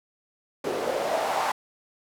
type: noise with band-pass filter sweep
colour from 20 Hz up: white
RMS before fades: -27 dBFS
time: 0.64-1.52 s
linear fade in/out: 5 ms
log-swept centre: 410 to 900 Hz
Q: 3.6
effects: none